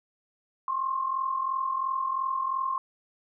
sine tone pair together, 1057.1 / 1100 Hz, C6 / C#6, +17 / -14 cents, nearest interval minor second, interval 69 cents, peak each -27 / -33 dBFS, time 0.68-2.78 s, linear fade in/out 2 ms, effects none

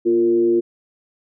sine tone with frequency modulation, 349.2 Hz, F4, in tune, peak -13 dBFS, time 0.05-0.61 s, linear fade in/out 20 ms, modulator 110 Hz, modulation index 0.48, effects none

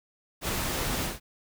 pink noise with ADSR envelope, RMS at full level -28 dBFS, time 0.41-1.2 s, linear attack 72 ms, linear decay 17 ms, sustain -2 dB, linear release 160 ms, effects none

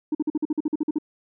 sine tone bursts, 304.9 Hz, D#4, 35 cents flat, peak -18 dBFS, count 12, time 0.12-0.985 s, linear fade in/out 5 ms, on 29 ms, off 47 ms, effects tanh soft clip ceiling -18 dBFS

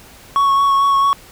triangle tone with vibrato, 1108.7 Hz, C#6, in tune, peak -9 dBFS, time 0.36-1.13 s, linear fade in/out 0 ms, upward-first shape sine, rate 4.5 Hz, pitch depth 15 cents each way, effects pink hiss -42 dBFS RMS until 1.31 s

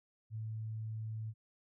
sine tone, 110 Hz, A2, in tune, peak -38 dBFS, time 0.3-1.34 s, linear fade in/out 50 ms, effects none

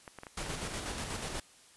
clicks, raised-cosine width 0.5 ms, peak -29 dBFS, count 9, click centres 0.078 / 0.187 / 0.234 / 0.268 / 0.377 / 0.463 / 0.651 / 0.72 / 0.935 s
pink noise with tremolo, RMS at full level -37 dBFS, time 0.37-1.4 s, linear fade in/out 5 ms, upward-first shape square, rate 8.2 Hz, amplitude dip 35%
effects white hiss -59 dBFS RMS until 1.76 s + resampled to 24000 Hz

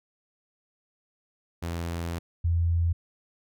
sawtooth / sine tone pair in turn, 84.6 / 84.6 Hz, E2 / E2, +45 / +45 cents, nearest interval unison, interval 0 cents, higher neither, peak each -26 / -21 dBFS, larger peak second, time 1.62-2.19 / 2.44-2.93 s, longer first, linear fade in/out 10 ms, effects none

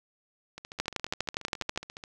two click trains, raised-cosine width 0.2 ms, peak -11 / -24 dBFS, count 13 / 22, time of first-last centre 0.8-1.776 / 0.58-2.038 s, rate 12.3 / 14.4 Hz, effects none

